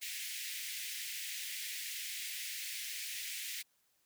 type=high-pass noise; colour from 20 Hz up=pink; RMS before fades=-42 dBFS; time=0.01-3.63 s; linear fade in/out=20 ms; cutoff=1900 Hz; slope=48 dB/octave; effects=white hiss -75 dBFS RMS until 4.05 s